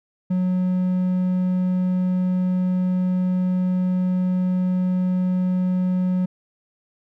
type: tone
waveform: triangle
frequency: 183 Hz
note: F#3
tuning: 19 cents flat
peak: -16 dBFS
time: 0.3-6.26 s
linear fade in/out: 10 ms
effects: none